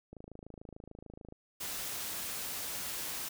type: click train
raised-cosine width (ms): 2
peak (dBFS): -34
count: 33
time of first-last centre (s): 0.13-1.324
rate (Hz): 26.8
type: noise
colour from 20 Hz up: white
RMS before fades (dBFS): -39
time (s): 1.6-3.29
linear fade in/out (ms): 10
effects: none